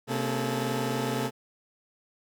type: tone cluster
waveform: 20% pulse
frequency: 129.2 / 227.2 / 279.8 / 430.6 Hz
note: C3 / A#3 / C#4 / A4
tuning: -21 / -44 / +16 / -37 cents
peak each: -26 / -27 / -33 / -29 dBFS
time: 0.07-1.31 s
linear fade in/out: 50 ms
effects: none